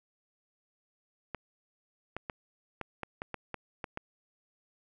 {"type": "clicks", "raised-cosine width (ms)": 0.5, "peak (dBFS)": -21, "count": 10, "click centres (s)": [1.347, 2.166, 2.298, 2.813, 3.033, 3.219, 3.343, 3.543, 3.842, 3.974], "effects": []}